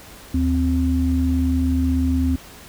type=tone pair together; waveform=sine; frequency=76.7 / 260.5 Hz; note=D#2 / C4; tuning=-24 / -7 cents; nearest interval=octave + major sixth; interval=2117 cents; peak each=-19 dBFS; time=0.34-2.36 s; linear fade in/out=5 ms; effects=pink hiss -42 dBFS RMS until 2.68 s